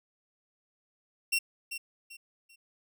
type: tone with echo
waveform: sawtooth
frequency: 2730 Hz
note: F7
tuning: 40 cents flat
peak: -22 dBFS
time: 1.32-1.39 s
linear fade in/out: 10 ms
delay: 390 ms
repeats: 3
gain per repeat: -10 dB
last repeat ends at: 2.56 s
effects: none